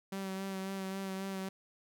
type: tone with vibrato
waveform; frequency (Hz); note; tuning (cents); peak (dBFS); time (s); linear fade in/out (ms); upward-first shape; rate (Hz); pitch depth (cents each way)
sawtooth; 192.4; G3; -32; -33; 0.12-1.49; 5; sine; 3.7; 22
effects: none